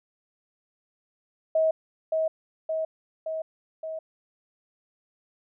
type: tone with echo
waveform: sine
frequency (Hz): 638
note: D#5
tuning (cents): +43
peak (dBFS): -19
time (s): 1.55-1.71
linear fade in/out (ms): 5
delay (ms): 570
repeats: 4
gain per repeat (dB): -3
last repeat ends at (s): 3.99
effects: none